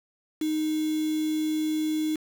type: tone with quantisation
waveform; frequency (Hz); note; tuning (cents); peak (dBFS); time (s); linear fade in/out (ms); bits
sine; 310; D#4; -6; -24; 0.41-2.16; 5; 6
effects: none